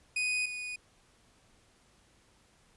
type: tone pair in turn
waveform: 40% pulse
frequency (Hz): 2489 / 2475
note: D#7 / D#7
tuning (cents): 0 / -10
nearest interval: unison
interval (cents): 10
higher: first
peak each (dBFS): -28 / -36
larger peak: first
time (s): 0.16-0.46 / 0.46-0.76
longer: neither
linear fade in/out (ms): 5
effects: pink hiss -65 dBFS RMS until 2.76 s + resampled to 24000 Hz